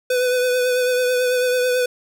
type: tone with vibrato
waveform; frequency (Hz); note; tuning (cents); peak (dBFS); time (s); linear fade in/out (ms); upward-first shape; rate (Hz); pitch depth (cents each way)
square; 499.9; B4; +21; -17; 0.1-1.86; 5; triangle; 9.1; 30
effects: none